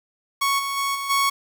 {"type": "tone with level steps", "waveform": "sawtooth", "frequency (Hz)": 1108.7, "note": "C#6", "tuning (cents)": 0, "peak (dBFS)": [-15, -21, -18, -23, -14], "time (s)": [0.41, 1.3], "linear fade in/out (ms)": 10, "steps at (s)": [0.58, 0.76, 0.94, 1.09], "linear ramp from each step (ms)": 20, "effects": ["7-bit"]}